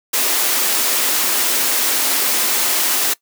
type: high-pass noise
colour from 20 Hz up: white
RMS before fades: -17 dBFS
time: 0.13-3.14 s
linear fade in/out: 10 ms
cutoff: 230 Hz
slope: 48 dB/octave
effects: noise-tail reverb RT60 0.1 s tail -21 dB re dry